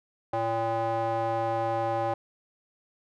square tone with band-pass filter, 113.9 Hz, A#2, 40 cents flat, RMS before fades -28 dBFS, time 0.33-2.14 s, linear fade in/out 5 ms, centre 730 Hz, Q 3.3, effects none

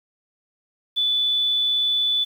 sine tone, 3478 Hz, A7, 21 cents flat, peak -18 dBFS, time 0.96-2.25 s, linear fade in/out 20 ms, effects 8-bit

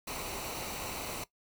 pink noise with comb filter, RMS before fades -39 dBFS, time 0.07-1.24 s, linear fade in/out 5 ms, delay 0.59 ms, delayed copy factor -0.55, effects noise-tail reverb RT60 0.1 s tail -17 dB re dry

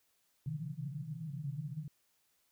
white band-pass noise, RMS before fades -41 dBFS, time 0.46-1.88 s, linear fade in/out 2 ms, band 130 to 160 Hz, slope 96 dB/octave, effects white hiss -75 dBFS RMS until 2.51 s

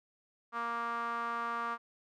sawtooth tone with band-pass filter, 233.9 Hz, A#3, 6 cents sharp, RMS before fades -36 dBFS, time 0.52-1.78 s, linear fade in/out 50 ms, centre 1200 Hz, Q 4.8, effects none

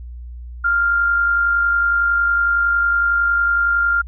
sine tone with amplitude modulation, 1396.9 Hz, F6, in tune, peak -12 dBFS, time 0.64-4.02 s, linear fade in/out 10 ms, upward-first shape sine, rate 50.9 Hz, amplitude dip 35%, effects added 60 Hz sine -30 dBFS peak until 4.07 s

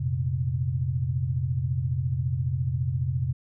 sine chord, F suspended fourth, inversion none, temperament just, 87.31 / 116.41 / 130.96 Hz, F2 / Bb2 / C3, 0 / -2 / +2 cents, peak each -30 / -30 / -26 dBFS, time 0-3.33 s, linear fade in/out 10 ms, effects none

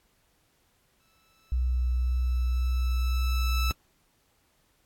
15% pulse tone with exponential growth, 1314 Hz, E6, 6 cents flat, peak -23 dBFS, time 1-3.72 s, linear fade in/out 5 ms, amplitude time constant 590 ms
sine tone with vibrato, 62 Hz, B1, 7 cents sharp, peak -23 dBFS, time 1.52-3.71 s, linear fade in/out 0 ms, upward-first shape triangle, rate 1.9 Hz, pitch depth 14 cents each way
effects pink hiss -68 dBFS RMS until 4.85 s + AAC 64 kbps

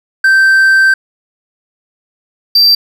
triangle tone pair in turn, 1559 / 4689 Hz, G6 / D8, -10 / -4 cents, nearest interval octave + perfect fifth, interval 1906 cents, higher second, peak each -3 dBFS, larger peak neither, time 0.24-0.94 / 2.55-2.75 s, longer first, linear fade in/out 5 ms, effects none

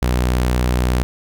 sawtooth tone, 61.74 Hz, B1, in tune, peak -11 dBFS, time 0.02-1.03 s, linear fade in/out 0 ms, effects none

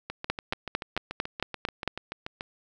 two click trains, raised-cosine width 0.3 ms, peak -18 / -10 dBFS, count 17 / 8, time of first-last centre 0.1-2.409 / 0.3-1.877 s, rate 6.93 / 4.44 Hz, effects none

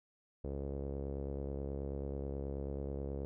sawtooth tone with low-pass filter, 69.3 Hz, C#2, in tune, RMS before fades -40 dBFS, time 0.44-3.25 s, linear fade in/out 0 ms, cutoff 480 Hz, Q 3.3, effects none

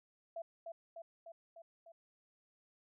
sine tone with echo, 668 Hz, E5, 23 cents sharp, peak -40 dBFS, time 0.36-0.42 s, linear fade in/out 5 ms, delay 300 ms, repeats 5, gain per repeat -3 dB, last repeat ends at 1.92 s, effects none

